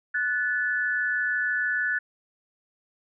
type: tone pair together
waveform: sine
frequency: 1480 / 1733.8 Hz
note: F#6 / A6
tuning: 0 / -26 cents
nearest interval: minor third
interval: 274 cents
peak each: -26 dBFS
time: 0.14-1.99 s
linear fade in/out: 10 ms
effects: none